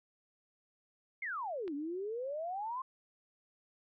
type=exponential two-way sweep; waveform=sine; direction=down then up; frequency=2217 to 277.2 to 1073 Hz; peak=-36 dBFS; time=1.22-2.82 s; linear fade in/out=5 ms; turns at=1.74 s
type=click; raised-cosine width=0.3 ms; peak=-34 dBFS; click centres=1.679 s
effects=none